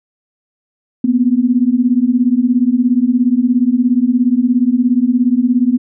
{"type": "beating tone pair", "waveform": "sine", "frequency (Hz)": [237.2, 254.2], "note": ["A#3", "C4"], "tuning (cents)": [30, -50], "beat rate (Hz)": 17, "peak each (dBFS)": [-13, -12], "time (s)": [1.04, 5.78], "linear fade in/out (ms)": 5, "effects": []}